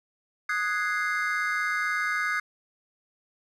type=chord; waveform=triangle; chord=Ab dominant seventh; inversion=second; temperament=equal with one note detuned; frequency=1244.5 / 1480 / 1656.4 / 2093 Hz; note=Eb6 / Gb6 / Ab6 / C7; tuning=0 / 0 / -5 / 0 cents; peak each=-29 dBFS; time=0.49-2.4 s; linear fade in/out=5 ms; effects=none